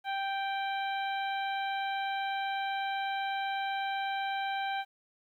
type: harmonic tone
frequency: 784 Hz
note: G5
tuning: in tune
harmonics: 1 / 2 / 3 / 4 / 5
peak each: -32 / -38 / -42 / -44 / -46 dBFS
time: 0.04-4.85 s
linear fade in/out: 50 ms
effects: 11-bit